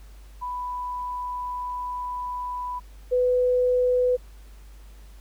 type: tone pair in turn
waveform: sine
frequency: 991 / 498.7 Hz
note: B5 / B4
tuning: +6 / +17 cents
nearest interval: octave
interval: 1189 cents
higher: first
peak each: -28 / -18 dBFS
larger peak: second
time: 0.41-2.8 / 3.11-4.17 s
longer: first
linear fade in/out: 20 ms
effects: added 50 Hz sine -43 dBFS peak until 5.2 s + pink hiss -57 dBFS RMS until 5.2 s